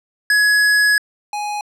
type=tone pair in turn; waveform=square; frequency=1682 / 832.5 Hz; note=G#6 / G#5; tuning=+22 / +4 cents; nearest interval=octave; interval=1218 cents; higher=first; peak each=-12 / -22 dBFS; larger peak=first; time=0.3-0.98 / 1.33-1.61 s; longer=first; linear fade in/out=2 ms; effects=low-pass 10000 Hz 12 dB/octave